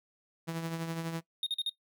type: tone with tremolo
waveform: sawtooth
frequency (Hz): 164.81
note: E3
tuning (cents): 0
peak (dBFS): -28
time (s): 0.47-1.21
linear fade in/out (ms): 20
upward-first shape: triangle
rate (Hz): 12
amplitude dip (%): 55
type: tone bursts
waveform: triangle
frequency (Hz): 3700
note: A#7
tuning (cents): -14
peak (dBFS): -27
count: 4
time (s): 1.43-1.695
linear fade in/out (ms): 2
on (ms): 34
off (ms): 43
effects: noise-tail reverb RT60 0.1 s tail -19 dB re dry